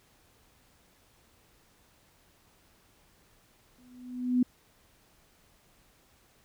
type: tone with exponential growth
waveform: sine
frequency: 249.2 Hz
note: B3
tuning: 16 cents sharp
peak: -19 dBFS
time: 3.78-4.43 s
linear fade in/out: 5 ms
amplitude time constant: 140 ms
effects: pink hiss -64 dBFS RMS until 6.44 s